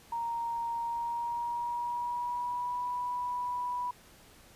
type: tone with pitch glide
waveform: sine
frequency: 932.3 to 982.6 Hz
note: A#5 to B5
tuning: 0 to -9 cents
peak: -31 dBFS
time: 0.12-3.91 s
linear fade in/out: 5 ms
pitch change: +91 cents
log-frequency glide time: 0.79-2.84 s
effects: pink hiss -57 dBFS RMS until 4.55 s + resampled to 32000 Hz